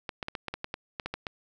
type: clicks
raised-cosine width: 0.3 ms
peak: -17 dBFS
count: 12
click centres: 0.092 / 0.228 / 0.284 / 0.352 / 0.483 / 0.54 / 0.644 / 0.741 / 0.998 / 1.06 / 1.14 / 1.268 s
effects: none